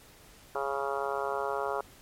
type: harmonic tone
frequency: 138.59 Hz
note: C#3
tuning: in tune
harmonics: 3 / 4 / 5 / 6 / 7 / 8 / 9 / 10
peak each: -35 / -36 / -37 / -38 / -38 / -39 / -40 / -40 dBFS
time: 0.55-1.81 s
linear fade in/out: 2 ms
effects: pink hiss -55 dBFS RMS until 2.01 s + MP3 64 kbps